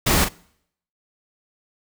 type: noise with echo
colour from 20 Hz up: pink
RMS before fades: -18 dBFS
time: 0.06-0.25 s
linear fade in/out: 10 ms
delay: 40 ms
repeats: 1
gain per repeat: -8 dB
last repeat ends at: 0.29 s
effects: noise-tail reverb RT60 0.7 s tail -24 dB re dry